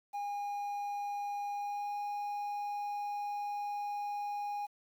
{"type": "tone with pitch glide", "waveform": "triangle", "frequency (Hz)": [815, 821.1], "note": ["G#5", "G#5"], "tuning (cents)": [-33, -20], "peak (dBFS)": -33, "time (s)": [0.13, 4.67], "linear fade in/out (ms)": 20, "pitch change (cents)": 13, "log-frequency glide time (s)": [1.53, 1.96], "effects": ["10-bit"]}